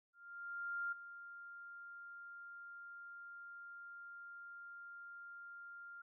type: tone with ADSR envelope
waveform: sine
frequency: 1396.9 Hz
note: F6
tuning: in tune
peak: -37 dBFS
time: 0.13-6.02 s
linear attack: 790 ms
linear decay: 12 ms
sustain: -13 dB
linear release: 7 ms
effects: none